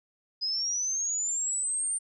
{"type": "linear sweep", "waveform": "sine", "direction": "up", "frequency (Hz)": [4978, 8950], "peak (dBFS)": -27, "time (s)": [0.41, 1.99], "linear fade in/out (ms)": 20, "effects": []}